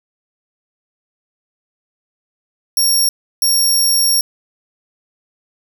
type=tone bursts at uneven times; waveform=20% pulse; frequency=5560 Hz; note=F8; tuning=9 cents flat; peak=-6 dBFS; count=2; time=2.77-3.09 / 3.42-4.21 s; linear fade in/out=2 ms; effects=none